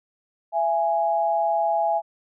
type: tone pair together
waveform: sine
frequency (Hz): 669.8 / 830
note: E5 / G#5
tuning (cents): +27 / -1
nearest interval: major third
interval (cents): 372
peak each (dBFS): -22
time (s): 0.52-2.02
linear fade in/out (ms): 50
effects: none